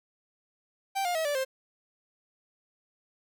45% pulse tone with pitch steps, 781 / 708 / 641.7 / 581.7 / 527.3 Hz, G5 / F5 / E5 / D5 / C5, -7 / +23 / -47 / -17 / +13 cents, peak -27 dBFS, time 0.95-1.45 s, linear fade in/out 20 ms, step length 100 ms, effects none

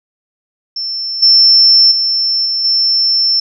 sine tone with level steps, 5360 Hz, E8, 28 cents sharp, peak -17 / -4 / -11 / -13 / -9 dBFS, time 0.76-3.4 s, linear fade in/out 5 ms, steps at 1.22 / 1.91 / 2.45 / 2.64 s, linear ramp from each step 10 ms, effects none

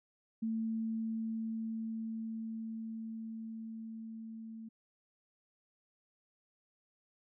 sine tone with level ramp, 223.6 Hz, A3, 28 cents sharp, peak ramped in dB -32 to -44 dBFS, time 0.42-4.69 s, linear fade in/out 10 ms, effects none

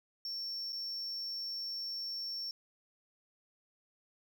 triangle tone with dropouts, 5450 Hz, F8, 43 cents flat, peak -36 dBFS, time 0.25-2.51 s, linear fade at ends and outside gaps 1 ms, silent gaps 0.723-0.729 s, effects none

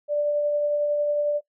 sine tone with tremolo, 588 Hz, D5, 2 cents sharp, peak -19 dBFS, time 0.08-1.41 s, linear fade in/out 50 ms, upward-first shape triangle, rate 11 Hz, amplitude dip 25%, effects noise-tail reverb RT60 0.1 s tail -20 dB re dry

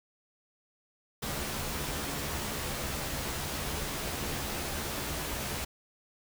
pink noise with comb filter, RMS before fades -35 dBFS, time 1.22-5.65 s, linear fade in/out 10 ms, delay 14 ms, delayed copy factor +0.55, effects none

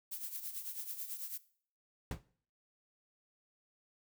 violet noise with tremolo, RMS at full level -40 dBFS, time 0.11-1.38 s, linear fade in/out 10 ms, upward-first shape triangle, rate 9.1 Hz, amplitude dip 75%
brown noise with exponential decay, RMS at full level -31 dBFS, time 2.11-2.22 s, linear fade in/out 2 ms, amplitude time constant 22 ms
effects noise-tail reverb RT60 0.5 s tail -18 dB re dry

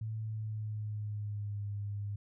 sine tone with pitch glide, 110 to 102.04 Hz, A2 to G#2, 0 to -30 cents, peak -35 dBFS, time 0.01-2.16 s, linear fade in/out 5 ms, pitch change -130 cents, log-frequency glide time 0.17-1.64 s, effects none

